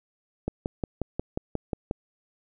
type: click train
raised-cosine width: 2 ms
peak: -14 dBFS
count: 9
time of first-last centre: 0.48-1.911 s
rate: 5.59 Hz
effects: none